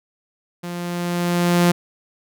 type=tone with level ramp; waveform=sawtooth; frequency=174.61 Hz; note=F3; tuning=in tune; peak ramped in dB=-24 to -8 dBFS; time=0.63-1.72 s; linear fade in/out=10 ms; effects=none